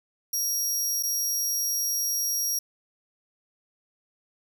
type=tone with dropouts; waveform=25% pulse; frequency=5650 Hz; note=F8; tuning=19 cents sharp; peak=-20 dBFS; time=0.33-2.59 s; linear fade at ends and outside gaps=5 ms; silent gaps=1.027-1.033 s; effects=none